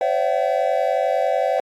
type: tone cluster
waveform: triangle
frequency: 520 / 571 / 669 / 758 Hz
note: C5 / D5 / E5 / F#5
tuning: -11 / -49 / +25 / +42 cents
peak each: -21 dBFS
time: 0.01-1.6 s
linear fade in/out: 2 ms
effects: AAC 48 kbps